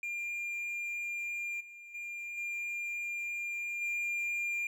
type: tone with level steps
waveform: triangle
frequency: 2399 Hz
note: D7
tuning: 36 cents sharp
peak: -33 / -46 / -37 / -33 / -30 dBFS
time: 0.03-4.67 s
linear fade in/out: 2 ms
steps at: 1.6 / 1.94 / 2.37 / 3.81 s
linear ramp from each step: 10 ms
effects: none